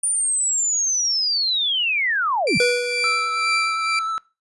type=linear sweep; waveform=sine; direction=down; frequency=9397 to 119.6 Hz; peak=-18 dBFS; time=0.03-2.58 s; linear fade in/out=5 ms
type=tone with tremolo; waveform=30% pulse; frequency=2349 Hz; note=D7; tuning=in tune; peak=-16 dBFS; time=2.47-3.99 s; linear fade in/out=2 ms; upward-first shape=triangle; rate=2.1 Hz; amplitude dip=75%
type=tone with exponential decay; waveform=square; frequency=487.7 Hz; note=B4; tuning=22 cents flat; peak=-16 dBFS; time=2.6-3.75 s; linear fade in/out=2 ms; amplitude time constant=250 ms
type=tone with vibrato; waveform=triangle; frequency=1318.5 Hz; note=E6; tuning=in tune; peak=-20 dBFS; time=3.04-4.18 s; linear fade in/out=0 ms; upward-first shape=triangle; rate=9.7 Hz; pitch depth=20 cents each way
effects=noise-tail reverb RT60 0.3 s tail -22 dB re dry + resampled to 24000 Hz